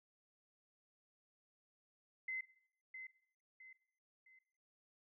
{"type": "tone with echo", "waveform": "sine", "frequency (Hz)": 2055, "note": "C7", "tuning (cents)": -32, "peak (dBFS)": -39, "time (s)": [2.28, 2.41], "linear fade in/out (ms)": 5, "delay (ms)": 660, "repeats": 3, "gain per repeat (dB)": -8, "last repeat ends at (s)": 4.39, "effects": ["noise-tail reverb RT60 0.6 s tail -17 dB re dry"]}